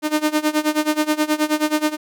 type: tone with tremolo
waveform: sawtooth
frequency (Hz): 304.7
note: D#4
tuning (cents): -36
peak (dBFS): -10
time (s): 0.02-1.97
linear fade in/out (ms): 50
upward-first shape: sine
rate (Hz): 9.4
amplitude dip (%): 90
effects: none